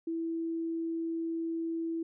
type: tone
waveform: sine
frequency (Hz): 329.6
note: E4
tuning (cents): 0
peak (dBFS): -31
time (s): 0.07-2.03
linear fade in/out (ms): 5
effects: none